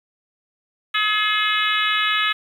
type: harmonic tone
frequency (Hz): 424.7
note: G#4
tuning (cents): +39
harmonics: 3 / 4 / 5 / 6 / 7 / 8 / 9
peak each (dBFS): -23 / -24 / -25 / -26 / -26 / -27 / -28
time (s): 0.94-2.33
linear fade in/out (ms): 10
effects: 8-bit